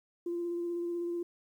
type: tone with vibrato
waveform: sine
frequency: 345.1 Hz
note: F4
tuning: 21 cents flat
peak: -31 dBFS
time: 0.26-1.23 s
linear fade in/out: 5 ms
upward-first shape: square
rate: 16 Hz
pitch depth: 12 cents each way
effects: tanh soft clip ceiling -27 dBFS + 11-bit